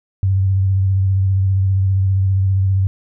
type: tone with vibrato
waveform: sine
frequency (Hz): 96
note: G2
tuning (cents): -36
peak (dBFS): -12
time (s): 0.23-2.87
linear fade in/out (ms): 0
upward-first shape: triangle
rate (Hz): 15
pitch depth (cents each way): 37
effects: none